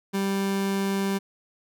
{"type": "tone", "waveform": "30% pulse", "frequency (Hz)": 196, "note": "G3", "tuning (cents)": 0, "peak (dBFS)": -21, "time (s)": [0.13, 1.19], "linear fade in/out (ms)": 20, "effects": []}